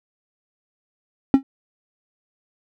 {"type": "tone with exponential decay", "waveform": "triangle", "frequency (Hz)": 270.2, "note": "C#4", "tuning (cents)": -44, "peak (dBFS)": -3, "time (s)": [1.34, 1.43], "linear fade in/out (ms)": 1, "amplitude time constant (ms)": 18, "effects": []}